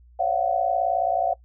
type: tone cluster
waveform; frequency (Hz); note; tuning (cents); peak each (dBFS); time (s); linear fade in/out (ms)
sine; 543 / 578 / 686 / 745; C#5 / D5 / F5 / F#5; -36 / -28 / -31 / +12; -30 / -31 / -24 / -23; 0.19-1.34; 10
effects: noise-tail reverb RT60 0.1 s tail -21 dB re dry + added 60 Hz sine -49 dBFS peak until 1.44 s